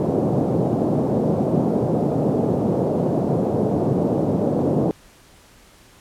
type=band-pass noise; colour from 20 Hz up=pink; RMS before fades=-20 dBFS; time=0-4.91 s; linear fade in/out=0 ms; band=130 to 640 Hz; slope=24 dB/octave; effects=pink hiss -50 dBFS RMS until 6 s + low-pass 12000 Hz 12 dB/octave